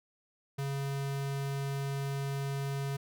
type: tone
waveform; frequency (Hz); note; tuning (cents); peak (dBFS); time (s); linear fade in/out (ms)
square; 138.59; C#3; 0; -33; 0.58-2.97; 10
effects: none